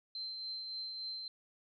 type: tone with tremolo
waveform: sine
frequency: 4110 Hz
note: C8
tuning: 32 cents flat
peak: -38 dBFS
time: 0.15-1.28 s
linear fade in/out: 2 ms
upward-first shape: triangle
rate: 3.5 Hz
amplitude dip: 35%
effects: none